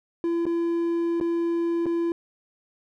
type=tone with dropouts; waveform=triangle; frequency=338.2 Hz; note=E4; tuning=44 cents sharp; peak=-20 dBFS; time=0.24-2.12 s; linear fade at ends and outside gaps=1 ms; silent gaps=0.455-0.465 / 1.201-1.211 / 1.858-1.864 s; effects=none